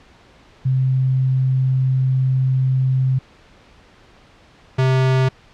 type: tone pair in turn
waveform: sine / square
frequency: 130.81 / 130.81 Hz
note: C3 / C3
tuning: 0 / 0 cents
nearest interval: unison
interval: 0 cents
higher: neither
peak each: -14 dBFS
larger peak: neither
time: 0.65-3.19 / 4.78-5.29 s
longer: first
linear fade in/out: 10 ms
effects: pink hiss -49 dBFS RMS until 5.53 s + low-pass 4000 Hz 12 dB/octave